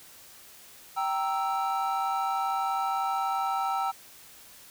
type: chord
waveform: triangle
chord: E diminished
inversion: first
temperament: equal with one note detuned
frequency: 779.9 / 932.3 / 1318.5 Hz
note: G5 / Bb5 / E6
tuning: -9 / 0 / 0 cents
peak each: -27 / -31 / -29 dBFS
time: 0.96-3.92 s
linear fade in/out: 20 ms
effects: white hiss -51 dBFS RMS until 4.7 s